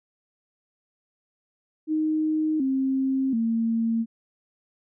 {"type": "tone with pitch steps", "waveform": "sine", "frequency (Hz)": [311.1, 266.2, 227.7], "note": ["D#4", "C4", "A#3"], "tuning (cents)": [0, 30, -40], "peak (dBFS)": -21, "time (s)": [1.87, 4.06], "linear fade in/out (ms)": 50, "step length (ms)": 730, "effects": []}